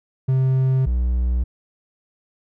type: tone pair in turn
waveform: triangle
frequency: 131.3 / 61.36 Hz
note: C3 / B1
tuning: +6 / -11 cents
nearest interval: octave + minor second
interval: 1317 cents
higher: first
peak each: -13 / -15 dBFS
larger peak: first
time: 0.28-0.86 / 0.86-1.44 s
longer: neither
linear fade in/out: 10 ms
effects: none

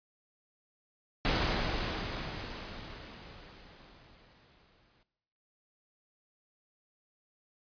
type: noise with exponential decay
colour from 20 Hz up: pink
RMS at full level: -28 dBFS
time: 1.25-5.03 s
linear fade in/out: 0 ms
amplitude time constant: 820 ms
effects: noise-tail reverb RT60 1.0 s tail -18 dB re dry + resampled to 11025 Hz

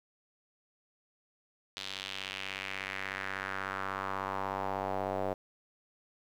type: tone with band-pass filter sweep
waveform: square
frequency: 48.21 Hz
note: G1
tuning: 28 cents flat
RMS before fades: -37 dBFS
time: 1.76-5.34 s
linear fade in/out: 10 ms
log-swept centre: 3800 to 610 Hz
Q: 2.4
effects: 10-bit

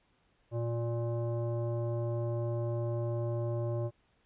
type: tone with frequency modulation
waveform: sine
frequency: 116.54 Hz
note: A#2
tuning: in tune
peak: -30 dBFS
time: 0.51-3.91 s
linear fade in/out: 50 ms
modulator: 470 Hz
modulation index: 0.85
effects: pink hiss -71 dBFS RMS until 4.25 s + resampled to 8000 Hz

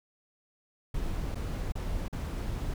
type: noise with dropouts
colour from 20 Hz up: brown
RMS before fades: -33 dBFS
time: 0.94-2.74 s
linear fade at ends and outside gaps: 5 ms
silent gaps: 1.347-1.354 / 1.722-1.753 / 2.082-2.127 s
effects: none

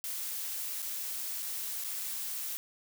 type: noise with dropouts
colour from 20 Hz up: blue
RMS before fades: -37 dBFS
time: 0.04-2.57 s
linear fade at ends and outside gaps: 0 ms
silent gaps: 0.82-0.826 / 1.424-1.428 / 1.839-1.845 s
effects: none

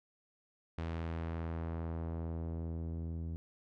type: tone with low-pass filter sweep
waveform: sawtooth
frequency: 82.41 Hz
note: E2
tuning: in tune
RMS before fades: -39 dBFS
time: 0.78-3.36 s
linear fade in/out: 0 ms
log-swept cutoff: 3400 to 240 Hz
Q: 0.72
effects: none

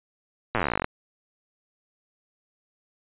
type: slowing click train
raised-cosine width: 0.5 ms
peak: -9 dBFS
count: 21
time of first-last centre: 0.55-0.844 s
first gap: 8 ms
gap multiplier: 1.06
effects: resampled to 8000 Hz

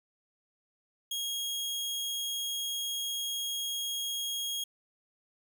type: tone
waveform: sawtooth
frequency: 3277 Hz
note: G#7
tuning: 24 cents flat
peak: -29 dBFS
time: 1.11-4.64 s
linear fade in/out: 5 ms
effects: none

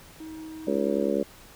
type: tone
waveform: triangle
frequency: 316.6 Hz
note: D#4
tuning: 30 cents sharp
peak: -35 dBFS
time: 0.2-1.09 s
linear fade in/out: 5 ms
type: harmonic tone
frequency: 70 Hz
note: C#2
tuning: 18 cents sharp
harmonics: 3 / 4 / 5 / 6 / 7 / 8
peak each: -30 / -30 / -30 / -30 / -30 / -30 dBFS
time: 0.67-1.23 s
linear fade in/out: 5 ms
effects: pink hiss -50 dBFS RMS until 1.55 s

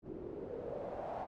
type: noise with low-pass filter sweep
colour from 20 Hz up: white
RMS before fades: -43 dBFS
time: 0.02-1.27 s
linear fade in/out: 50 ms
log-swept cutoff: 320 to 790 Hz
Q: 4.1
effects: none

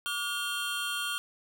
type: tone cluster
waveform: square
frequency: 1158 / 1430 / 2747 / 3182 Hz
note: D6 / F6 / F7 / G7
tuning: -25 / +41 / -29 / +25 cents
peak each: -40 / -36 / -40 / -35 dBFS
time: 0.06-1.18 s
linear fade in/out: 0 ms
effects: none

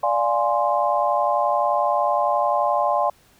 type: chord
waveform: sine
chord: D half-diminished seventh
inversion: none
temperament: equal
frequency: 587.3 / 698.5 / 830.6 / 1046.5 Hz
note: D5 / F5 / Ab5 / C6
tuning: 0 / 0 / 0 / 0 cents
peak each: -23 dBFS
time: 0.03-3.1 s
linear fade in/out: 5 ms
effects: pink hiss -56 dBFS RMS until 3.39 s

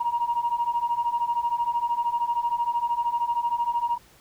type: beating tone pair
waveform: sine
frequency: 939 / 952 Hz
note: A#5 / A#5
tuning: +12 / +36 cents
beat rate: 13 Hz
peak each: -26 / -24 dBFS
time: 0-3.98 s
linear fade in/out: 10 ms
effects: tanh soft clip ceiling -16 dBFS + pink hiss -55 dBFS RMS until 4.2 s

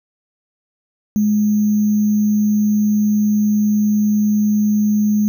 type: tone with sample-and-hold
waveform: sine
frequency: 209.8 Hz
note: G#3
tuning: 18 cents sharp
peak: -12 dBFS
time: 1.16-5.28 s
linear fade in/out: 0 ms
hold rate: 6300 Hz
effects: none

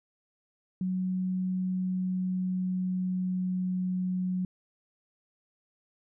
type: tone with pitch glide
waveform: sine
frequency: 185 to 183.51 Hz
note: F#3 to F#3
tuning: 0 to -14 cents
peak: -27 dBFS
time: 0.81-4.45 s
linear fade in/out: 2 ms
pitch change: -14 cents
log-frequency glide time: 1.49-3.86 s
effects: none

